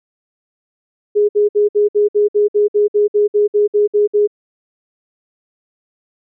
sine tone bursts, 415.3 Hz, G#4, in tune, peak -9 dBFS, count 16, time 1.15-4.275 s, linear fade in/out 20 ms, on 140 ms, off 59 ms, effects none

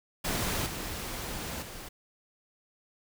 pink noise with level steps, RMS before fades -31 / -37 / -43 dBFS, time 0.24-1.89 s, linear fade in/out 10 ms, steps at 0.66 / 1.62 s, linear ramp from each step 5 ms, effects none

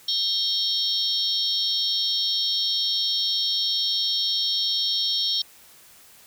sine tone cluster, 3212 / 3691 / 3888 / 4368 / 5440 Hz, G7 / A#7 / B7 / C#8 / F8, +41 / -18 / -28 / -26 / -46 cents, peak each -28 dBFS, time 0.08-5.42 s, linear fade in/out 5 ms, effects white hiss -51 dBFS RMS until 6.26 s

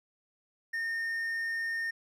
triangle tone, 1828 Hz, A#6, 34 cents flat, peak -29 dBFS, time 0.73-1.91 s, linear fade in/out 10 ms, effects none

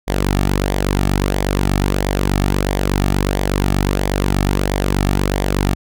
sawtooth tone with flanger, 48.3 Hz, G1, 25 cents flat, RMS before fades -17 dBFS, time 0.07-5.75 s, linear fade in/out 20 ms, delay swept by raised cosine 0.72 to 2.02 ms, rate 1.5 Hz, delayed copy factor -0.5, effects none

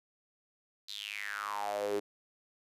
sawtooth tone with high-pass filter sweep, 102.9 Hz, G#2, 16 cents flat, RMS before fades -37 dBFS, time 0.88-2 s, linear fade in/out 10 ms, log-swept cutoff 4200 to 360 Hz, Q 7.4, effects resampled to 32000 Hz

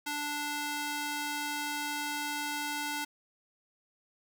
square tone with high-pass filter, 293.7 Hz, D4, in tune, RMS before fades -35 dBFS, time 0.06-3.05 s, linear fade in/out 10 ms, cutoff 790 Hz, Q 0.57, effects none

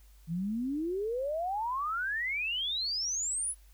sine exponential sweep, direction up, 157.6 to 10548 Hz, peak -30 dBFS, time 0.27-3.55 s, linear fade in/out 50 ms, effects added 50 Hz sine -54 dBFS peak until 3.73 s + white hiss -66 dBFS RMS until 3.73 s

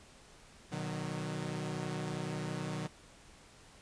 sawtooth chord, B major, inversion none, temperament equal with one note detuned, 123.47 / 152.89 / 185 Hz, B2 / D#3 / F#3, 0 / -30 / 0 cents, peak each -39 / -35 / -37 dBFS, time 0.71-2.88 s, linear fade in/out 20 ms, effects pink hiss -58 dBFS RMS until 3.81 s + resampled to 22050 Hz

